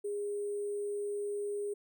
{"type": "tone with sample-and-hold", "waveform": "sine", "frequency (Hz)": 410, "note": "G#4", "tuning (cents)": -22, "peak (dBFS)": -33, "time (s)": [0.04, 1.74], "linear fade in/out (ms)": 10, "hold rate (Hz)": 8820, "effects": []}